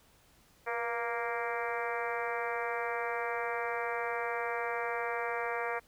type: harmonic tone with a mistuned harmonic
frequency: 233.1 Hz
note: A#3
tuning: in tune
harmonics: 2 / 3 / 4 / 5 / 6 / 7 / 8 / 9 / 10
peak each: -37 / -39 / -40 / -41 / -42 / -42 / -43 / -44 / -44 dBFS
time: 0.66-5.8 s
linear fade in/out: 20 ms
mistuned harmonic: 2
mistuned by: +43 cents
effects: pink hiss -64 dBFS RMS until 5.87 s